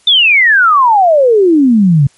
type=exponential sweep; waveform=sine; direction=down; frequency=3612 to 132.9 Hz; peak=-4 dBFS; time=0.07-2.07 s; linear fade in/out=5 ms; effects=white hiss -49 dBFS RMS until 2.17 s + MP3 48 kbps